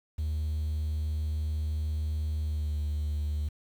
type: tone with pitch glide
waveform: triangle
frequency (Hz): 76.9 to 74.75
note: D#2 to D2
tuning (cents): -20 to +31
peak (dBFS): -25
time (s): 0.18-3.49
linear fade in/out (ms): 10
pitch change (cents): -49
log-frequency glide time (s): 2.44-2.73
effects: tanh soft clip ceiling -23 dBFS + 9-bit